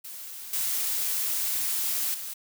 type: noise with level steps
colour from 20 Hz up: blue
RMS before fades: -40 / -28 / -36 dBFS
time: 0.04-2.34 s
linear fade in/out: 10 ms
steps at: 0.53 / 2.14 s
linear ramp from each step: 5 ms
effects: none